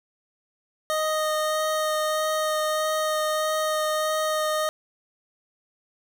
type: tone with vibrato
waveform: 25% pulse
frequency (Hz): 620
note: D#5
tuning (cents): -6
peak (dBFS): -19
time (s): 0.9-4.69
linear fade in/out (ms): 0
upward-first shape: sine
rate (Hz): 1.6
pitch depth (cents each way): 9
effects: 8-bit